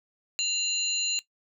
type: tone cluster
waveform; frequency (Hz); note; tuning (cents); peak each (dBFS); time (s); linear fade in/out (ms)
sine; 2781 / 4095 / 6970; F7 / C8 / A8; -8 / -38 / -17; -29; 0.39-1.19; 0
effects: noise-tail reverb RT60 0.1 s tail -17 dB re dry